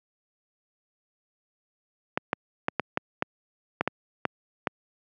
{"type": "clicks", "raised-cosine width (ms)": 0.5, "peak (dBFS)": -8, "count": 10, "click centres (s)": [2.175, 2.331, 2.684, 2.797, 2.974, 3.224, 3.81, 3.876, 4.253, 4.672], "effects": ["high-pass 150 Hz 12 dB/octave"]}